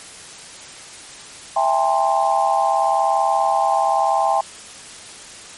sine chord, A minor seventh, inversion second, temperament equal with one note detuned, 659.3 / 799.1 / 880 / 1046.5 Hz, E5 / G5 / A5 / C6, 0 / +33 / 0 / 0 cents, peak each -21 / -17 / -23 / -22 dBFS, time 1.56-4.41 s, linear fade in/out 5 ms, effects white hiss -38 dBFS RMS until 5.57 s + MP3 48 kbps

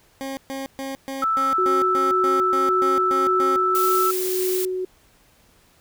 20% pulse tone bursts, 270 Hz, C#4, 45 cents flat, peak -23 dBFS, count 12, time 0.21-3.56 s, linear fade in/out 0 ms, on 160 ms, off 130 ms
sine tone, 1318.5 Hz, E6, in tune, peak -18 dBFS, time 1.22-4.11 s, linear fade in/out 5 ms
sine tone with tremolo, 370 Hz, F#4, in tune, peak -20 dBFS, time 1.58-4.85 s, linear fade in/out 5 ms, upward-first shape sine, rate 1.8 Hz, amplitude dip 30%
blue noise, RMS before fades -28 dBFS, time 3.75-4.65 s, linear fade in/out 0 ms
effects pink hiss -57 dBFS RMS until 5.8 s

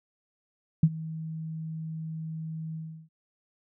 sine tone with ADSR envelope, 159.8 Hz, D#3, 47 cents sharp, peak -13 dBFS, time 0.83-3.09 s, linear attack 4 ms, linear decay 51 ms, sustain -20 dB, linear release 340 ms, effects none

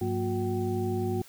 sine tone cluster, 101.1 / 180.9 / 232.4 / 362 / 766 Hz, G#2 / F#3 / A#3 / F#4 / G5, -46 / -39 / -5 / -38 / -40 cents, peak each -31 / -37 / -34 / -30 / -38 dBFS, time 0.01-1.22 s, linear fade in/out 5 ms, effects white hiss -53 dBFS RMS until 1.28 s

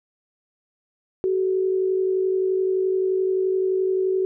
sine tone pair together, 376.4 / 428 Hz, F#4 / A4, +30 / -48 cents, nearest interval major second, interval 222 cents, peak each -19 / -29 dBFS, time 1.24-4.25 s, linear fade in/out 0 ms, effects none

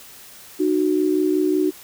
sine tone pair together, 304.6 / 370 Hz, D#4 / F#4, -37 / 0 cents, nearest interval minor third, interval 337 cents, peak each -19 dBFS, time 0.59-1.71 s, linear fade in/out 20 ms, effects white hiss -43 dBFS RMS until 1.83 s

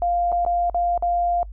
sine tone with dropouts, 698.5 Hz, F5, in tune, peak -18 dBFS, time 0.02-1.43 s, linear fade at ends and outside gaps 1 ms, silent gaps 0.319-0.325 / 0.45-0.463 / 0.698-0.745 / 0.977-1.024 s, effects noise-tail reverb RT60 0.1 s tail -25 dB re dry + added 50 Hz sine -33 dBFS peak until 1.52 s

